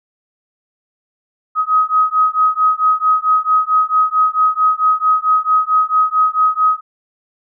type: beating tone pair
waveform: sine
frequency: 1261 / 1265.5 Hz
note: D#6 / D#6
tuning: +23 / +29 cents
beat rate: 4.5 Hz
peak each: -14 dBFS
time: 1.55-6.81 s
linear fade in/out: 50 ms
effects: none

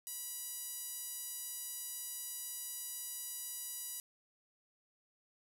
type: tone with band-pass filter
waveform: 5% pulse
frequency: 974 Hz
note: B5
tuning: 24 cents flat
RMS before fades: -44 dBFS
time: 0.07-4 s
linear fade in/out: 0 ms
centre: 12000 Hz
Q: 1.2
effects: none

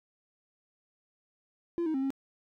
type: tone with pitch steps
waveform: triangle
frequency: 341.7 / 315.5 / 266.9 / 270.7 Hz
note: F4 / D#4 / C4 / C#4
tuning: -38 / +24 / +35 / -41 cents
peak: -25 dBFS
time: 1.78-2.104 s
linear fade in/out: 0 ms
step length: 81 ms
effects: tanh soft clip ceiling -22 dBFS

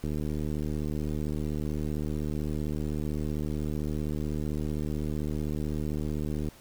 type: click train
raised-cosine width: 3 ms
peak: -20 dBFS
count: 489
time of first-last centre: 0.04-6.486 s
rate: 75.7 Hz
effects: pink hiss -54 dBFS RMS until 6.6 s

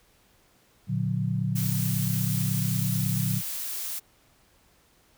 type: chord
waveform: sine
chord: Bb augmented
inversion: none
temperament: just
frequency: 116.54 / 145.68 / 182.1 Hz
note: Bb2 / D3 / F#3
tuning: 0 / -14 / -27 cents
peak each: -28 / -29 / -29 dBFS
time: 0.87-3.42 s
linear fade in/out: 50 ms
type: noise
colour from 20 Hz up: blue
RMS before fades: -33 dBFS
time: 1.55-4 s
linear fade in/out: 20 ms
effects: pink hiss -62 dBFS RMS until 5.17 s

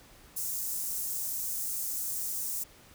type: high-pass noise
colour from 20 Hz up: white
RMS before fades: -34 dBFS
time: 0.36-2.64 s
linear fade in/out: 10 ms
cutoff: 6400 Hz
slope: 24 dB/octave
effects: pink hiss -56 dBFS RMS until 2.94 s

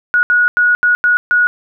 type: tone bursts at uneven times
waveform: sine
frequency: 1456 Hz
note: F#6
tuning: 28 cents flat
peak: -8 dBFS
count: 6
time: 0.14-0.23 / 0.3-0.48 / 0.57-0.75 / 0.83-0.95 / 1.04-1.17 / 1.31-1.47 s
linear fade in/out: 0 ms
effects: none

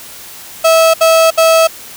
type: tone bursts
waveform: 35% pulse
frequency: 651 Hz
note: E5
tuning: 22 cents flat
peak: -4 dBFS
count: 3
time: 0.64-1.674 s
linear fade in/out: 10 ms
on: 300 ms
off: 67 ms
effects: white hiss -32 dBFS RMS until 1.96 s

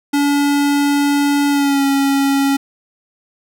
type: tone with pitch glide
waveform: square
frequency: 285.8 to 276.2 Hz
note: D4 to C#4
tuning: -47 to -6 cents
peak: -13 dBFS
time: 0.13-2.57 s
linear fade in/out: 10 ms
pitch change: -59 cents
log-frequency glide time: 1.5-1.84 s
effects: none

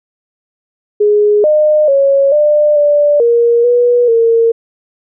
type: tone with pitch steps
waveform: sine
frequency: 416.6 / 608 / 552 / 597 / 586 / 470.3 / 484.8 / 458.8 Hz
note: G#4 / D#5 / C#5 / D5 / D5 / A#4 / B4 / A#4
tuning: +5 / -40 / -7 / +28 / -4 / +15 / -32 / -28 cents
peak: -6 dBFS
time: 1-4.52 s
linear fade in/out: 10 ms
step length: 440 ms
effects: none

